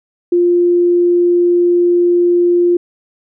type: tone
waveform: sine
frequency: 350.1 Hz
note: F4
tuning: 4 cents sharp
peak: -8 dBFS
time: 0.32-2.77 s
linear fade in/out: 5 ms
effects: none